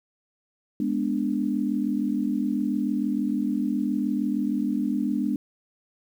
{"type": "chord", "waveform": "sine", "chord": "G# diminished", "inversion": "none", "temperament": "equal", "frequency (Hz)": [207.7, 246.9, 293.7], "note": ["G#3", "B3", "D4"], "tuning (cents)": [0, 0, 0], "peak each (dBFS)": -27, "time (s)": [0.8, 5.36], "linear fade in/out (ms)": 2, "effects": ["9-bit"]}